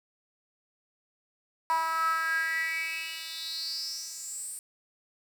10% pulse tone with high-pass filter sweep, 324.4 Hz, E4, 28 cents flat, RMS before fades -32 dBFS, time 1.7-4.59 s, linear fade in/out 0 ms, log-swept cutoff 970 to 9200 Hz, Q 7.8, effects 9-bit

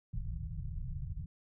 pink low-pass noise, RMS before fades -39 dBFS, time 0.13-1.26 s, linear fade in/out 5 ms, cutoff 170 Hz, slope 96 dB/octave, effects none

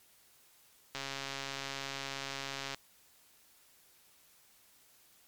click train, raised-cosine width 0.2 ms, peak -21 dBFS, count 247, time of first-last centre 0.95-2.746 s, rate 137 Hz, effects white hiss -64 dBFS RMS until 5.27 s + MP3 96 kbps

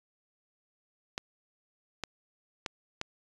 clicks, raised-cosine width 0.2 ms, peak -16 dBFS, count 4, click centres 1.179 / 2.037 / 2.662 / 3.014 s, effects resampled to 22050 Hz

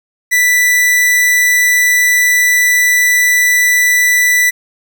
45% pulse tone, 1975.5 Hz, B6, in tune, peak -8 dBFS, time 0.31-4.51 s, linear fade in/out 20 ms, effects none

